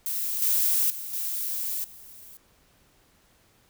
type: noise with level steps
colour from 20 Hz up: violet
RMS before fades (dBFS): -29 / -23 / -36 / -30 / -47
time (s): 0.06-2.37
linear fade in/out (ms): 0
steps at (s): 0.42 / 0.9 / 1.13 / 1.84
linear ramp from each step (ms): 2
effects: pink hiss -62 dBFS RMS until 3.69 s